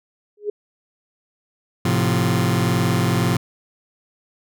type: tone with exponential growth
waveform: sine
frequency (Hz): 415.3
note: G#4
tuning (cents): 0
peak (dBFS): -17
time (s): 0.37-0.5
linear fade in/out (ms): 5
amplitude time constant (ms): 27
type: chord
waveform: sawtooth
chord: F major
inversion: first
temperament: just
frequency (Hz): 109.13 / 130.96 / 174.61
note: A2 / C3 / F3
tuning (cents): -14 / +2 / 0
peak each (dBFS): -17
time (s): 1.85-3.37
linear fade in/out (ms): 5
effects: none